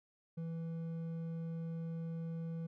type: tone with hard clipping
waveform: triangle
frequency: 164.81 Hz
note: E3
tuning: in tune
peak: -40 dBFS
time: 0.37-2.67 s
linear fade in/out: 10 ms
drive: 9 dB
effects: none